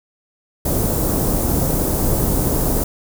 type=band-stop noise; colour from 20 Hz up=pink; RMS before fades=-18 dBFS; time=0.65-2.84 s; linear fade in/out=5 ms; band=620 to 11000 Hz; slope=12 dB/octave; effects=none